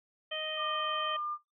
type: harmonic tone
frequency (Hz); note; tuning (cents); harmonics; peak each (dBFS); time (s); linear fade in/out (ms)
622.3; D#5; 0; 1 / 2 / 3 / 4 / 5; -39 / -46 / -43 / -44 / -36; 0.31-1.17; 10
type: tone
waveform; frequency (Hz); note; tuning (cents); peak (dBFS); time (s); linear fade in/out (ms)
sine; 1200; D6; +37; -33; 0.56-1.38; 50
effects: noise-tail reverb RT60 0.2 s tail -19 dB re dry